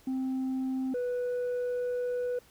sine tone pair in turn, 261.6 / 492.5 Hz, C4 / B4, 0 / -5 cents, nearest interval major seventh, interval 1095 cents, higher second, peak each -26 dBFS, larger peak neither, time 0.07-0.94 / 0.94-2.39 s, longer second, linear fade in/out 5 ms, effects tanh soft clip ceiling -28 dBFS + pink hiss -60 dBFS RMS until 2.5 s

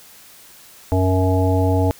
harmonic tone with a mistuned harmonic, 93 Hz, F#2, 9 cents sharp, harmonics 1 / 3 / 5 / 7 / 9, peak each -16 / -21 / -23 / -24 / -26 dBFS, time 0.92-1.91 s, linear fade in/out 0 ms, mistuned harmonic 9, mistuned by +16 cents, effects white hiss -45 dBFS RMS until 1.99 s

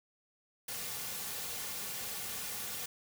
white noise with comb filter, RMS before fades -40 dBFS, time 0.68-2.86 s, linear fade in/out 5 ms, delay 3.1 ms, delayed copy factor -0.5, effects none

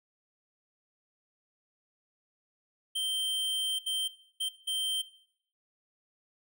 square tone bursts at uneven times, 3132 Hz, G7, 2 cents flat, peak -30 dBFS, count 4, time 2.95-3.79 / 3.86-4.08 / 4.4-4.49 / 4.67-5.02 s, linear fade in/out 10 ms, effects noise-tail reverb RT60 0.7 s tail -18 dB re dry

